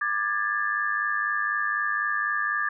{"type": "tone cluster", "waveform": "sine", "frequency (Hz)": [1189, 1653, 1757], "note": ["D6", "G#6", "A6"], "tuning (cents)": [21, -9, -3], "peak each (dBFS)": -28, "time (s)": [0.01, 2.69], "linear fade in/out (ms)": 5, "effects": []}